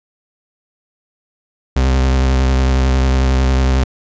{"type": "tone with vibrato", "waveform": "40% pulse", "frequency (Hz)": 65.3, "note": "C2", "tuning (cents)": -3, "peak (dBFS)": -10, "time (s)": [1.76, 3.84], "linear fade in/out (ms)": 5, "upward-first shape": "sine", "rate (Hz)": 11, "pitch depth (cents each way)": 30, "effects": ["resampled to 16000 Hz"]}